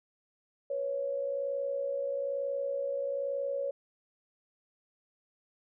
sine tone pair together, 493.9 / 555 Hz, B4 / C#5, 0 / +2 cents, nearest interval major second, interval 202 cents, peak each -38 / -31 dBFS, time 0.7-3.71 s, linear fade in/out 5 ms, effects none

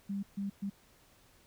sine tone bursts at uneven times, 198.7 Hz, G3, 24 cents sharp, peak -33 dBFS, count 3, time 0.09-0.23 / 0.37-0.5 / 0.62-0.7 s, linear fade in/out 10 ms, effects pink hiss -64 dBFS RMS until 1.46 s

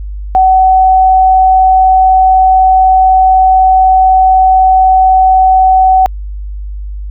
sine tone, 754 Hz, F#5, 32 cents sharp, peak -3 dBFS, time 0.35-6.06 s, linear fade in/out 0 ms, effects added 50 Hz sine -18 dBFS peak until 7.1 s

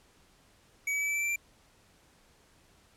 square tone with pitch steps, 2270 / 2284 / 2299 / 2314 / 2328 / 2343 / 2358 Hz, C#7 / D7 / D7 / D7 / D7 / D7 / D7, +41 / -49 / -37 / -26 / -16 / -5 / +6 cents, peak -29 dBFS, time 0.87-1.36 s, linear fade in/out 5 ms, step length 70 ms, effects pink hiss -63 dBFS RMS until 2.96 s + low-pass 11000 Hz 12 dB/octave

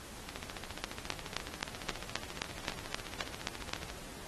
two click trains, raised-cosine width 0.2 ms, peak -22 / -14 dBFS, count 53 / 12, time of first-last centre 0.29-3.901 / 0.84-3.735 s, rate 14.4 / 3.8 Hz, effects pink hiss -49 dBFS RMS until 4.27 s + AAC 32 kbps

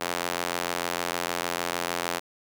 square tone with high-pass filter, 43.3 Hz, F1, 14 cents flat, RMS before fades -30 dBFS, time 0-2.2 s, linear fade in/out 20 ms, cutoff 570 Hz, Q 0.62, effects none

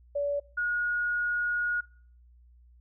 sine tone pair in turn, 573 / 1443.9 Hz, D5 / F#6, -43 / -43 cents, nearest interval octave + major third, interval 1600 cents, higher second, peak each -26 dBFS, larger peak neither, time 0.15-0.4 / 0.57-1.81 s, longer second, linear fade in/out 10 ms, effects noise-tail reverb RT60 0.5 s tail -23 dB re dry + added 60 Hz sine -54 dBFS peak until 2.8 s

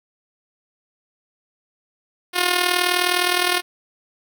5% pulse tone with amplitude modulation, 357.4 Hz, F4, 40 cents sharp, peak -3 dBFS, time 2.33-3.62 s, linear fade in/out 50 ms, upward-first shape sine, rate 39.6 Hz, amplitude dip 65%, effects none

